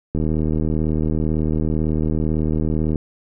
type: click train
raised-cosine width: 3 ms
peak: -9 dBFS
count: 220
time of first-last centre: 0.15-2.958 s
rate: 78 Hz
effects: none